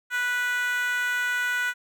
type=tone with high-pass filter; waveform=10% pulse; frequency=492.4 Hz; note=B4; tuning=5 cents flat; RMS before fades=-26 dBFS; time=0.1-1.74 s; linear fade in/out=50 ms; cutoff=1500 Hz; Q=4.9; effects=none